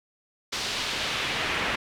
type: noise with band-pass filter sweep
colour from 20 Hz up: brown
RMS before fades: -29 dBFS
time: 0.52-1.76 s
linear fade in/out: 10 ms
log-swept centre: 4600 to 2200 Hz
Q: 1.3
effects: none